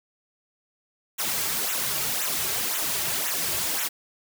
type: noise with flanger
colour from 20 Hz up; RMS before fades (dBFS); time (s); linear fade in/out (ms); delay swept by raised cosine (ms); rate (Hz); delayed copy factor
white; -27; 1.18-3.89; 20; 0.2 to 4.1; 1.9; -0.9
effects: none